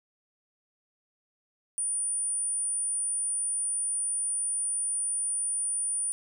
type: tone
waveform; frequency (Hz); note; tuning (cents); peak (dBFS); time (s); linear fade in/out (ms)
sine; 9397; D9; 0; -27; 1.78-6.12; 0
effects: none